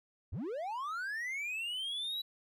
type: linear sweep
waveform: triangle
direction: up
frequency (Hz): 57 to 3951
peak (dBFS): -34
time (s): 0.32-2.22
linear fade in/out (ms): 10
effects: none